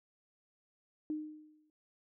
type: tone with exponential decay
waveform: sine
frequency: 306.4 Hz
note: D#4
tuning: 27 cents flat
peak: -32 dBFS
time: 1.1-1.7 s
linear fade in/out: 1 ms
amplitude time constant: 130 ms
effects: none